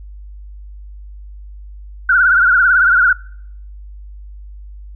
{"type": "tone with vibrato", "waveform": "sine", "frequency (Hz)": 1459, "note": "F#6", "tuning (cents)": -25, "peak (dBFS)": -8, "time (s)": [2.09, 3.13], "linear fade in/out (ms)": 5, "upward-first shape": "triangle", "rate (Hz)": 18, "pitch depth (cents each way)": 120, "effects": ["noise-tail reverb RT60 0.7 s tail -25 dB re dry", "added 50 Hz sine -31 dBFS peak until 4.95 s"]}